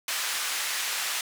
pink band-pass noise, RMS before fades -30 dBFS, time 0.08-1.21 s, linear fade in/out 2 ms, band 1500 to 13000 Hz, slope 12 dB/octave, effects none

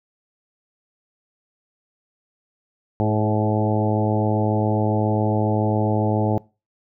harmonic tone with a mistuned harmonic, 107.3 Hz, A2, 43 cents flat, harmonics 1 / 2 / 3 / 4 / 5 / 6 / 7 / 8, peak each -21 / -24 / -26 / -27 / -28 / -29 / -29 / -30 dBFS, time 3-6.38 s, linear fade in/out 0 ms, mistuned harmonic 4, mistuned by -22 cents, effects noise-tail reverb RT60 0.3 s tail -23 dB re dry

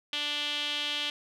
sawtooth tone with band-pass filter, 293.7 Hz, D4, in tune, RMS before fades -32 dBFS, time 0.13-1.1 s, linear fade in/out 2 ms, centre 3200 Hz, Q 4.8, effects none

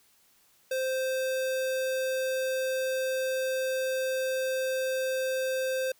square tone, 522 Hz, C5, 4 cents flat, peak -28 dBFS, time 0.71-5.92 s, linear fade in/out 5 ms, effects white hiss -64 dBFS RMS until 5.99 s

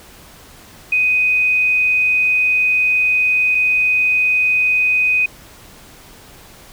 sine tone pair in turn, 2500 / 2500 Hz, D#7 / D#7, +8 / +8 cents, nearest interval unison, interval 0 cents, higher neither, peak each -12 dBFS, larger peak neither, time 0.92-3.55 / 3.55-5.26 s, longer first, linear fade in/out 5 ms, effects pink hiss -42 dBFS RMS until 6.72 s

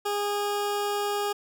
20% pulse tone, 410 Hz, G#4, 22 cents flat, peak -21 dBFS, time 0.05-1.33 s, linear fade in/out 10 ms, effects none

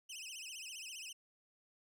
20% pulse tone with vibrato, 2800 Hz, F7, 4 cents sharp, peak -40 dBFS, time 0.09-1.13 s, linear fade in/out 10 ms, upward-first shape sine, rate 15 Hz, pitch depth 190 cents each way, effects none

